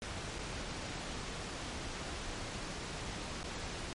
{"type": "noise with dropouts", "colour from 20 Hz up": "pink", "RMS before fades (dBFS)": -41, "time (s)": [0.02, 3.93], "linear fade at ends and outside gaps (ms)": 1, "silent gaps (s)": [[0.385, 0.39], [3.432, 3.44]], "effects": ["low-pass 7000 Hz 12 dB/octave", "MP3 48 kbps"]}